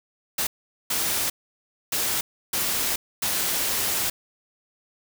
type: noise bursts at uneven times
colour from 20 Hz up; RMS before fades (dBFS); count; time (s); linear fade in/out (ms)
white; -25; 5; 0.38-0.47 / 0.9-1.3 / 1.92-2.21 / 2.53-2.96 / 3.22-4.1; 5
effects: none